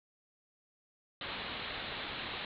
white low-pass noise, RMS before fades -41 dBFS, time 1.21-2.45 s, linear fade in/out 2 ms, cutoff 4100 Hz, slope 96 dB/octave, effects none

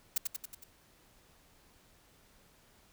blue noise with echo, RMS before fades -29 dBFS, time 0.16-0.18 s, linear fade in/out 5 ms, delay 92 ms, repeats 5, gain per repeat -4 dB, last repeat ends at 0.64 s, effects pink hiss -64 dBFS RMS until 2.92 s

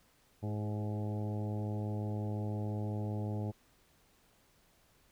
harmonic tone with a mistuned harmonic, 105.6 Hz, G#2, 29 cents sharp, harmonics 1 / 2 / 3 / 4 / 5 / 6 / 7 / 8, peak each -35 / -41 / -45 / -47 / -49 / -51 / -52 / -53 dBFS, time 0.42-3.52 s, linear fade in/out 20 ms, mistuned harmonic 4, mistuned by -26 cents, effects pink hiss -68 dBFS RMS until 5.11 s

